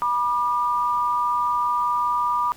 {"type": "tone pair together", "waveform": "sine", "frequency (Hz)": [974.1, 1199], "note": ["B5", "D6"], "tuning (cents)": [-24, 36], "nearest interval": "major third", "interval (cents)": 360, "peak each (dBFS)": -22, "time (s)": [0.02, 2.52], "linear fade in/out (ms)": 0, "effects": ["pink hiss -48 dBFS RMS until 2.56 s"]}